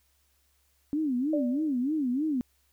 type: tone with vibrato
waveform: sine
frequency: 277.2 Hz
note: C#4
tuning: in tune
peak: -25 dBFS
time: 0.93-2.41 s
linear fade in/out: 0 ms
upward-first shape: sine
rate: 3.2 Hz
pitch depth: 230 cents each way
type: tone with exponential decay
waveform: sine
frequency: 587.3 Hz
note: D5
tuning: in tune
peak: -25 dBFS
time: 1.33-1.79 s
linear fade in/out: 5 ms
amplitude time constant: 98 ms
effects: added 68 Hz sine -70 dBFS peak until 2.72 s + white hiss -70 dBFS RMS until 2.72 s